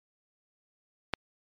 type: click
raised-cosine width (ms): 0.3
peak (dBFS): -11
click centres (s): 1.137
effects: MP3 48 kbps